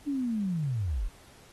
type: linear sweep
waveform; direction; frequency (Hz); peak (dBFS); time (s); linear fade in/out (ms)
sine; down; 293.7 to 32.7; -27; 0.06-1.09; 20
effects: pink hiss -56 dBFS RMS until 1.52 s + AAC 32 kbps